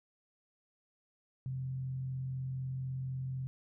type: tone with frequency modulation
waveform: sine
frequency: 130.81 Hz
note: C3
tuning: in tune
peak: -35 dBFS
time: 1.46-3.47 s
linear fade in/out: 0 ms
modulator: 44 Hz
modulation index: 0.23
effects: none